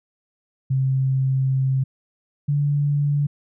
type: tone pair in turn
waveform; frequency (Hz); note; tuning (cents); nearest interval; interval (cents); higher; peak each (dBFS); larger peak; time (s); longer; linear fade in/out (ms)
sine; 132.9 / 144.5; C3 / D3; +27 / -28; minor second; 145; second; -17; neither; 0.7-1.84 / 2.48-3.27; first; 10
effects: none